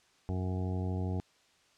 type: harmonic tone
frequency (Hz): 92.5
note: F#2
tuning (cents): 0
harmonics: 1 / 2 / 3 / 4 / 5 / 7 / 8 / 9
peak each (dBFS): -32 / -38 / -42 / -44 / -46 / -49 / -50 / -51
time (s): 0.29-1.2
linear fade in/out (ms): 0
effects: white hiss -66 dBFS RMS until 1.77 s + low-pass 6000 Hz 12 dB/octave